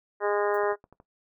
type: harmonic tone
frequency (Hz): 205.5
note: G#3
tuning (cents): -18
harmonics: 2 / 3 / 4 / 5 / 6 / 7 / 8 / 9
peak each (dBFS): -26 / -30 / -32 / -34 / -36 / -37 / -38 / -39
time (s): 0.2-0.76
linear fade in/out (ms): 50
type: noise with exponential decay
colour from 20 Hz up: violet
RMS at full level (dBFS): -46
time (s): 0.54-0.62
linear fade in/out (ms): 5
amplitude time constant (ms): 17
type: clicks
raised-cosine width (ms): 1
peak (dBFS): -36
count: 5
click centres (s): 0.635 / 0.724 / 0.841 / 0.926 / 1.001
effects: noise-tail reverb RT60 0.1 s tail -17 dB re dry